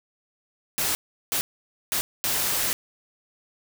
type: noise bursts at uneven times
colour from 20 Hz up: white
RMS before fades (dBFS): -25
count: 4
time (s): 0.78-0.95 / 1.32-1.41 / 1.92-2.01 / 2.24-2.73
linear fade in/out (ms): 0
effects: none